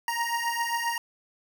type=beating tone pair; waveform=25% pulse; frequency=932.3 / 939.8 Hz; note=A#5 / A#5; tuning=0 / +14 cents; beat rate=7.5 Hz; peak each=-26 dBFS; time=0.08-0.98 s; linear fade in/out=2 ms; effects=8-bit